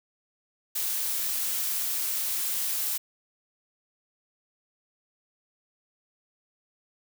blue noise, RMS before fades -29 dBFS, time 0.75-2.98 s, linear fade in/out 10 ms, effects none

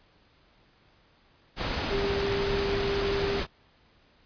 sine tone in noise, 398.4 Hz, G4, 28 cents sharp, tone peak -27 dBFS, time 1.89-3.42 s, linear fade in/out 50 ms, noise pink, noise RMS -30 dBFS, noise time 1.56-3.47 s, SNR 0 dB, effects pink hiss -62 dBFS RMS until 4.25 s + resampled to 11025 Hz

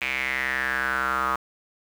square tone with band-pass filter sweep, 65.41 Hz, C2, in tune, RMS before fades -26 dBFS, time 0.01-1.36 s, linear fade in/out 5 ms, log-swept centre 2400 to 1200 Hz, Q 6.7, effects 7-bit

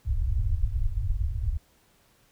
pink low-pass noise, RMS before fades -26 dBFS, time 0.05-1.58 s, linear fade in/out 10 ms, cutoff 110 Hz, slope 96 dB/octave, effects pink hiss -63 dBFS RMS until 2.31 s

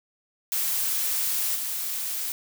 blue noise with level steps, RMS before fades -26 / -30 dBFS, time 0.52-2.32 s, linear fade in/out 0 ms, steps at 1.55 s, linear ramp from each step 10 ms, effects none

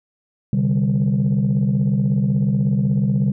sine chord, C suspended second, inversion none, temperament just, 130.81 / 147.16 / 196.22 Hz, C3 / D3 / G3, 0 / +4 / +2 cents, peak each -18 / -19 / -17 dBFS, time 0.53-3.32 s, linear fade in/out 2 ms, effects tanh soft clip ceiling -11 dBFS

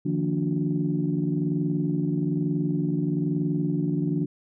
sine tone cluster, 152.2 / 173.3 / 229.7 / 290.3 / 361.8 Hz, D#3 / F3 / A#3 / D4 / F#4, -38 / -13 / -25 / -20 / -39 cents, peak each -27 / -27 / -35 / -27 / -34 dBFS, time 0.05-4.26 s, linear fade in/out 10 ms, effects tanh soft clip ceiling -12 dBFS

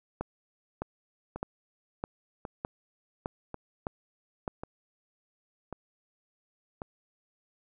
two click trains, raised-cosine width 1 ms, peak -18 / -23 dBFS, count 8 / 6, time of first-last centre 0.21-4.478 / 1.36-6.819 s, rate 1.64 / 0.916 Hz, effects none

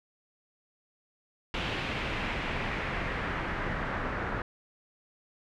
pink noise with low-pass filter sweep, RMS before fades -33 dBFS, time 1.54-4.42 s, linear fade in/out 2 ms, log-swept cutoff 2900 to 1500 Hz, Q 1.9, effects none

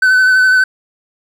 triangle tone with vibrato, 1514 Hz, F#6, 39 cents sharp, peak -5 dBFS, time 0.02-0.64 s, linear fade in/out 5 ms, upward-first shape sine, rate 12 Hz, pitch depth 21 cents each way, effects none

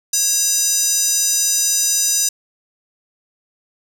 square tone with high-pass filter, 548 Hz, C#5, 20 cents flat, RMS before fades -17 dBFS, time 0.13-2.29 s, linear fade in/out 5 ms, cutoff 6300 Hz, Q 3.9, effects none

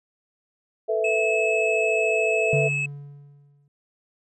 sine chord, A suspended second, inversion none, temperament equal, 440 / 493.9 / 659.3 Hz, A4 / B4 / E5, 0 / 0 / 0 cents, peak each -24 / -29 / -24 dBFS, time 0.88-2.69 s, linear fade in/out 20 ms
triangle tone, 2589 Hz, E7, 32 cents flat, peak -22 dBFS, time 1.04-2.86 s, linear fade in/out 5 ms
triangle tone with exponential decay, 143 Hz, D3, 46 cents flat, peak -18 dBFS, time 2.53-3.68 s, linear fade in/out 2 ms, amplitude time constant 250 ms
effects resampled to 22050 Hz

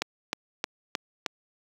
click train, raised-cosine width 0.2 ms, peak -9 dBFS, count 5, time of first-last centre 0.02-1.262 s, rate 3.22 Hz, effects high-pass 200 Hz 12 dB/octave + 8-bit

